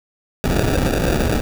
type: noise with sample-and-hold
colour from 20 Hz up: pink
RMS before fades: -18 dBFS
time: 0.44-1.41 s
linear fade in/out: 0 ms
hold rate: 1050 Hz
effects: none